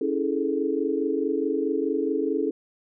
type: chord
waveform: sine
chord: A major seventh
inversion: first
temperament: equal with one note detuned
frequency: 277.2 / 324.7 / 415.3 / 440 Hz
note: C#4 / E4 / G#4 / A4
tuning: 0 / -26 / 0 / 0 cents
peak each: -28 dBFS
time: 0.01-2.51 s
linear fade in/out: 5 ms
effects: none